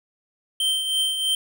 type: tone with tremolo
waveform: square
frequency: 3125 Hz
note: G7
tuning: 6 cents flat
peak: -19 dBFS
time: 0.6-1.35 s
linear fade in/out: 2 ms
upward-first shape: triangle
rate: 3.1 Hz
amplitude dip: 55%
effects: none